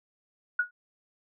sine tone with exponential decay, 1456 Hz, F#6, 28 cents flat, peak -19 dBFS, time 0.59-0.71 s, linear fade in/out 5 ms, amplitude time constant 24 ms, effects none

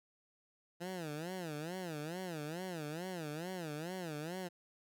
15% pulse tone with vibrato, 166.6 Hz, E3, 19 cents sharp, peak -34 dBFS, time 0.8-4.49 s, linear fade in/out 20 ms, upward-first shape sine, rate 2.3 Hz, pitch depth 210 cents each way, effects none

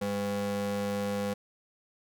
square ring-modulated tone, 151.3 Hz, D#3, 48 cents flat, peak -27 dBFS, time 0.01-1.34 s, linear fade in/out 10 ms, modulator 354 Hz, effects none

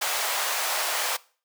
pink high-pass noise, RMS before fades -27 dBFS, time 0.01-1.17 s, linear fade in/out 10 ms, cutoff 620 Hz, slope 24 dB/octave, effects noise-tail reverb RT60 0.4 s tail -21 dB re dry

